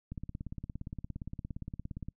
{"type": "click train", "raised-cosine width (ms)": 5, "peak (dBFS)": -27, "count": 35, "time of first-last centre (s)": [0.12, 2.085], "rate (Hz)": 17.3, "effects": ["noise-tail reverb RT60 0.1 s tail -26 dB re dry"]}